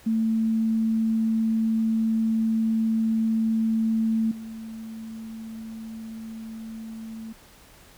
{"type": "tone with level steps", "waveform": "sine", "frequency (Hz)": 223.1, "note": "A3", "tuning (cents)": 24, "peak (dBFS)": [-20, -34], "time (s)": [0.06, 7.33], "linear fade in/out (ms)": 10, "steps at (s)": 4.31, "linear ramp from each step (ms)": 5, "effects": ["pink hiss -52 dBFS RMS until 7.97 s"]}